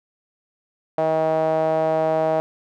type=tone with band-pass filter; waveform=sawtooth; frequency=158.9 Hz; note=D#3; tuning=37 cents sharp; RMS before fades=-20 dBFS; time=0.98-2.4 s; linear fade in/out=0 ms; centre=670 Hz; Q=5; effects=none